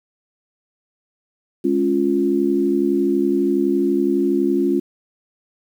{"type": "chord", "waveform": "sine", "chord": "Db major", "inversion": "second", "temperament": "equal", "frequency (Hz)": [207.7, 277.2, 349.2], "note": ["Ab3", "Db4", "F4"], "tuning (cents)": [0, 0, 0], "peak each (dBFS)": [-23, -19, -18], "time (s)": [1.64, 4.8], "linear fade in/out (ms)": 10, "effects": ["8-bit"]}